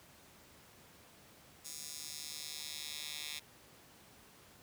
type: tone with high-pass filter sweep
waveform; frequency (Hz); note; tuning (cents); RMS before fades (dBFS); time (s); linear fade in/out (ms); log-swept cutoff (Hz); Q
10% pulse; 150; D3; +37; -45; 1.64-3.4; 20; 6300 to 3200; 1.6
effects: pink hiss -60 dBFS RMS until 4.62 s + high-pass 80 Hz 12 dB/octave